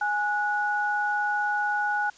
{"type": "tone pair together", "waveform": "sine", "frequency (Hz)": [830.4, 1466], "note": ["G#5", "F#6"], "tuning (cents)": [0, -16], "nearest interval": "minor seventh", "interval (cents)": 984, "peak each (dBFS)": -26, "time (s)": [0.01, 2.1], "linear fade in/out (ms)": 5, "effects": ["white hiss -53 dBFS RMS until 2.17 s", "resampled to 16000 Hz"]}